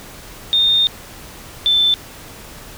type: tone pair in turn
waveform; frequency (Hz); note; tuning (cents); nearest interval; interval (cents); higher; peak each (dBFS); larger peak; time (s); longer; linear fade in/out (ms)
sine; 3650 / 3534; A#7 / A7; -37 / +7; minor second; 56; first; -11; neither; 0.53-0.87 / 1.66-1.94; first; 0
effects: pink hiss -37 dBFS RMS until 2.77 s